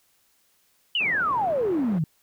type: exponential sweep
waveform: sine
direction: down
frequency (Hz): 3051 to 146.83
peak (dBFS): -21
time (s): 0.95-2.04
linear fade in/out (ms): 2
type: band-pass noise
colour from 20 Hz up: pink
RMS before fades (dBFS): -39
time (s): 1-1.99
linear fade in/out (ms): 5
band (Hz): 150 to 1100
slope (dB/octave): 12
effects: white hiss -65 dBFS RMS until 2.22 s